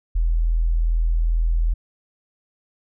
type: tone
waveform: sine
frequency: 41.2 Hz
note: E1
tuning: in tune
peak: -16 dBFS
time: 0.15-1.74 s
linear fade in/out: 10 ms
effects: none